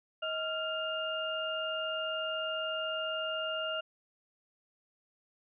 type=tone cluster; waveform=sine; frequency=634 / 1388 / 2816 Hz; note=D#5 / F6 / F7; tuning=+32 / -11 / +14 cents; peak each=-36 / -37 / -37 dBFS; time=0.22-3.81 s; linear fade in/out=10 ms; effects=none